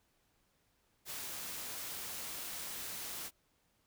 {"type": "noise", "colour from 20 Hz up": "white", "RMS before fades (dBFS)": -43, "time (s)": [1.05, 3.31], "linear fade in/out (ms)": 50, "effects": ["pink hiss -75 dBFS RMS until 3.86 s"]}